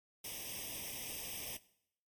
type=noise with comb filter; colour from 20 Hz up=white; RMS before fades=-44 dBFS; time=0.24-1.57 s; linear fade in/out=5 ms; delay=0.35 ms; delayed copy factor=+1; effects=noise-tail reverb RT60 0.7 s tail -19 dB re dry + AAC 64 kbps